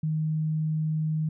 sine tone, 156.1 Hz, D#3, 6 cents sharp, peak -24 dBFS, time 0.03-1.29 s, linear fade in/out 5 ms, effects none

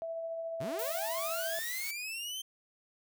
sine tone with tremolo, 659.3 Hz, E5, in tune, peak -34 dBFS, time 0.02-1.59 s, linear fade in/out 0 ms, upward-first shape triangle, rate 14 Hz, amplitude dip 30%
sawtooth linear sweep, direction up, 104.3 to 3150 Hz, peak -34 dBFS, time 0.6-2.42 s, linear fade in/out 10 ms
blue noise, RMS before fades -40 dBFS, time 0.79-1.91 s, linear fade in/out 2 ms
effects none

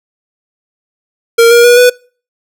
square tone with pitch steps, 463.8 / 473.5 / 483.5 / 493.7 Hz, A#4 / A#4 / B4 / B4, -9 / +27 / -37 / -1 cents, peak -3 dBFS, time 1.38-1.9 s, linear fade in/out 10 ms, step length 130 ms, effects noise-tail reverb RT60 0.4 s tail -25 dB re dry

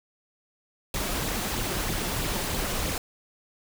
pink noise with flanger, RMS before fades -29 dBFS, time 0.94-2.98 s, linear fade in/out 2 ms, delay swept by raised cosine 0.25 to 5.75 ms, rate 3.1 Hz, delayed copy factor +0.5, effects none

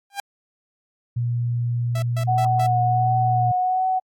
sawtooth tone with exponential growth, 800 Hz, G5, 35 cents sharp, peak -18 dBFS, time 0.1-0.2 s, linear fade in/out 2 ms, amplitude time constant 20 ms
sine tone, 119.7 Hz, A#2, 46 cents sharp, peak -20 dBFS, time 1.16-3.52 s, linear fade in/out 10 ms
sawtooth tone bursts, 659.3 Hz, E5, in tune, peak -25 dBFS, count 4, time 1.95-2.666 s, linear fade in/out 5 ms, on 74 ms, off 140 ms
sine tone with vibrato, 740 Hz, F#5, in tune, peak -18 dBFS, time 2.27-4 s, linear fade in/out 20 ms, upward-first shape triangle, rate 1.4 Hz, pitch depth 28 cents each way
effects AAC 64 kbps

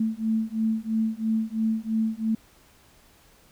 sine beating tone pair, 220 / 223 Hz, A3 / A3, 0 / +23 cents, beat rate 3 Hz, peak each -26 dBFS, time 0-2.35 s, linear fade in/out 5 ms, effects pink hiss -57 dBFS RMS until 3.51 s

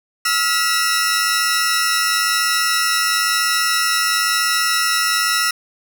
sawtooth tone cluster, 1299 / 1400 / 1946 / 5370 Hz, E6 / F6 / B6 / E8, -26 / +4 / -26 / +31 cents, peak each -18 dBFS, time 0.25-5.51 s, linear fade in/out 5 ms, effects none

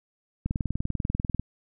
click train, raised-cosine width 5 ms, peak -15 dBFS, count 20, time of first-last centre 0.46-1.396 s, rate 20.3 Hz, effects none

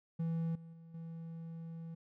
triangle tone with level steps, 164.81 Hz, E3, in tune, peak -31 / -47 / -50 / -41 dBFS, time 0.19-1.95 s, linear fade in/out 10 ms, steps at 0.55 / 0.73 / 0.94 s, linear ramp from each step 5 ms, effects none

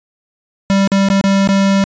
square tone with dropouts, 196 Hz, G3, in tune, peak -10 dBFS, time 0.7-1.84 s, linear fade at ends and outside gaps 0 ms, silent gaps 0.875-0.918 / 1.087-1.101 / 1.212-1.24 / 1.475-1.489 s, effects resampled to 16000 Hz

